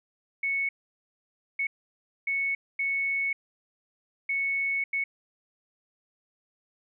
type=tone bursts at uneven times; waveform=sine; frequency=2211 Hz; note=C#7; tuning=5 cents flat; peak=-25 dBFS; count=6; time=0.43-0.69 / 1.59-1.67 / 2.27-2.55 / 2.79-3.33 / 4.29-4.84 / 4.93-5.04 s; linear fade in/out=5 ms; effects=none

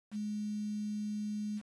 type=tone with quantisation; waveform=sine; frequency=210 Hz; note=G#3; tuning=19 cents sharp; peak=-34 dBFS; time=0.11-1.62 s; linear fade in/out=50 ms; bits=9; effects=resampled to 24000 Hz

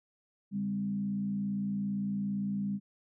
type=tone with frequency modulation; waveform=sine; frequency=200 Hz; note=G3; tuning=35 cents sharp; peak=-30 dBFS; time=0.51-2.8 s; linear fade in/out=50 ms; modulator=57.6 Hz; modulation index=0.5; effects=none

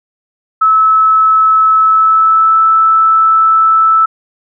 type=tone with pitch glide; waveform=sine; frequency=1300 to 1315.1 Hz; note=E6 to E6; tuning=-24 to -4 cents; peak=-5 dBFS; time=0.61-4.06 s; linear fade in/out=10 ms; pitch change=+20 cents; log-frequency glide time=1.78-2.59 s; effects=none

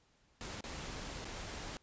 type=noise with dropouts; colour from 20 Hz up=pink; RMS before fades=-44 dBFS; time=0.41-1.77 s; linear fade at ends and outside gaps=0 ms; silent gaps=0.607-0.64 / 1.245-1.253 s; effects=pink hiss -71 dBFS RMS until 1.82 s + resampled to 16000 Hz

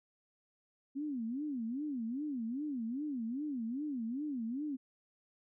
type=tone with vibrato; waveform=sine; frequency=260.3 Hz; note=C4; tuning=9 cents flat; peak=-35 dBFS; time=0.95-4.77 s; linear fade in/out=20 ms; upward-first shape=sine; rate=2.5 Hz; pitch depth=270 cents each way; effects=none

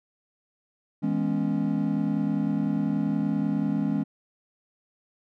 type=chord; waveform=triangle; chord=C# minor seventh; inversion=first; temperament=equal with one note detuned; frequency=161.52 / 207.7 / 246.9 / 277.2 Hz; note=E3 / G#3 / B3 / C#4; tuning=-35 / 0 / 0 / 0 cents; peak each=-28 / -25 / -30 / -26 dBFS; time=1.02-4.04 s; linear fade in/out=20 ms; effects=none

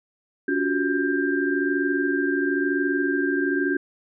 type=tone cluster; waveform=sine; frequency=283.7 / 357.4 / 378.4 / 1588 Hz; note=C#4 / F4 / F#4 / G6; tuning=+40 / +40 / +39 / +22 cents; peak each=-24 / -26 / -29 / -26 dBFS; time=0.48-3.77 s; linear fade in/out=5 ms; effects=none

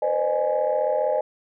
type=tone cluster; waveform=sine; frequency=487.8 / 523 / 609 / 835 Hz; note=B4 / C5 / D#5 / G#5; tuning=-21 / -1 / -37 / +9 cents; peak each=-29 / -24 / -22 / -27 dBFS; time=0.02-1.21 s; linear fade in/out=5 ms; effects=tanh soft clip ceiling -12 dBFS

